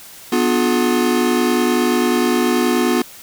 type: chord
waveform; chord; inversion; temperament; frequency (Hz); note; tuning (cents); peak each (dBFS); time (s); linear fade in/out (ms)
square; B diminished seventh; none; just; 246.9 / 296.3 / 355.6 / 426.7; B3 / D4 / F4 / Ab4; 0 / +15 / +31 / +47; -18 / -24 / -19 / -24; 0.32-3.02; 5
effects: white hiss -39 dBFS RMS until 3.22 s